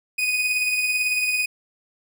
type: beating tone pair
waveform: 40% pulse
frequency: 2489 / 2507 Hz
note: D#7 / D#7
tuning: 0 / +12 cents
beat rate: 18 Hz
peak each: -20 / -29 dBFS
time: 0.18-1.46 s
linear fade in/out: 10 ms
effects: none